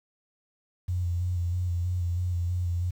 sine tone with vibrato, 88.4 Hz, F2, 22 cents sharp, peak -25 dBFS, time 0.88-2.91 s, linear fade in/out 10 ms, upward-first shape square, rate 3.1 Hz, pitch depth 29 cents each way, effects 9-bit

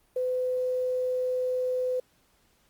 sine tone with quantisation, 506 Hz, B4, 42 cents sharp, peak -25 dBFS, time 0.16-2 s, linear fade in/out 5 ms, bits 9, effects pink hiss -66 dBFS RMS until 2.69 s + Opus 32 kbps

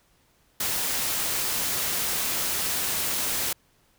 white noise, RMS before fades -27 dBFS, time 0.6-3.53 s, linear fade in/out 5 ms, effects pink hiss -64 dBFS RMS until 3.98 s

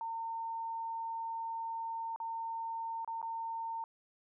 sine tone with dropouts, 910 Hz, A#5, 42 cents flat, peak -36 dBFS, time 0.01-3.84 s, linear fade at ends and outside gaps 1 ms, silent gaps 2.161-2.201 / 3.047-3.076 / 3.216-3.227 s, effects none

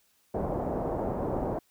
white low-pass noise, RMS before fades -31 dBFS, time 0.34-1.59 s, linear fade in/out 5 ms, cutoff 730 Hz, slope 24 dB/octave, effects white hiss -68 dBFS RMS until 1.7 s

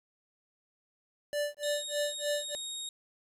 square tone with tremolo, 586 Hz, D5, 4 cents flat, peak -29 dBFS, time 1.33-2.55 s, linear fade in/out 0 ms, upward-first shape sine, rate 3.3 Hz, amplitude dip 100%
25% pulse tone, 3743 Hz, A#7, 6 cents sharp, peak -33 dBFS, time 1.63-2.89 s, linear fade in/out 2 ms
effects resampled to 32000 Hz + 11-bit

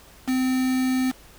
triangle tone with quantisation, 258.1 Hz, C4, 23 cents flat, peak -18 dBFS, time 0.27-1.12 s, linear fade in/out 20 ms, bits 5, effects added 50 Hz sine -53 dBFS peak until 1.38 s + pink hiss -50 dBFS RMS until 1.38 s

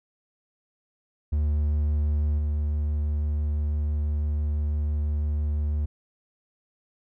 triangle tone with level steps, 74.5 Hz, D2, 25 cents sharp, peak -19 / -21 dBFS, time 1.32-5.86 s, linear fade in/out 10 ms, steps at 2.38 s, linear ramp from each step 10 ms, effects none

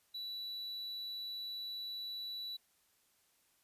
triangle tone, 3945 Hz, B7, 3 cents flat, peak -39 dBFS, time 0.14-2.57 s, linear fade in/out 10 ms, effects white hiss -73 dBFS RMS until 3.63 s + resampled to 32000 Hz

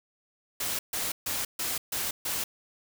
white noise bursts, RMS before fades -31 dBFS, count 6, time 0.6-2.44 s, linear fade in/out 5 ms, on 190 ms, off 140 ms, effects none

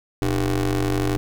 25% pulse ring-modulated tone, 92.5 Hz, F#2, in tune, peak -13 dBFS, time 0.22-1.17 s, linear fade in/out 0 ms, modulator 211 Hz, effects none

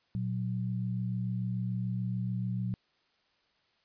sine tone pair together, 118.14 / 185 Hz, A#2 / F#3, +24 / 0 cents, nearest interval minor sixth, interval 776 cents, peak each -32 / -34 dBFS, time 0.15-2.74 s, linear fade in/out 0 ms, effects white hiss -71 dBFS RMS until 3.84 s + resampled to 11025 Hz

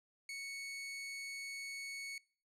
sawtooth tone, 2217 Hz, C#7, in tune, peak -39 dBFS, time 0.29-2.18 s, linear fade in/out 2 ms, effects noise-tail reverb RT60 0.5 s tail -25 dB re dry + low-pass 10000 Hz 12 dB/octave

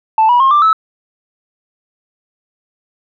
sine tone with pitch steps, 880 / 970.8 / 1071 / 1181.5 / 1303.4 Hz, A5 / B5 / C6 / D6 / E6, 0 / -30 / +40 / +10 / -20 cents, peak -5 dBFS, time 0.18-0.73 s, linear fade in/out 2 ms, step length 110 ms, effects tanh soft clip ceiling -4 dBFS

